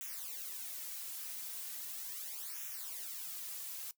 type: noise with flanger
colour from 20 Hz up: blue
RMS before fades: -44 dBFS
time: 0.01-3.91 s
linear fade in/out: 0 ms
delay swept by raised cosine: 0.22 to 3.62 ms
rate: 0.38 Hz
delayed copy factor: -0.85
effects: noise-tail reverb RT60 0.1 s tail -19 dB re dry